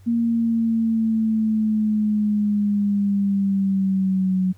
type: linear sweep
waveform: sine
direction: down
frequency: 234 to 184.9 Hz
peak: -17 dBFS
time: 0.06-4.53 s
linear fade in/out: 20 ms
effects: added 96 Hz sine -45 dBFS peak until 4.57 s + pink hiss -60 dBFS RMS until 4.57 s